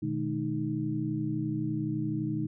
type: tone cluster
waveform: sine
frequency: 121.7 / 153.6 / 214 / 311.3 Hz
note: B2 / D#3 / A3 / D#4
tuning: -25 / -22 / -48 / +1 cents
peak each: -35 / -34 / -36 / -32 dBFS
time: 0.02-2.47 s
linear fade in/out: 10 ms
effects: none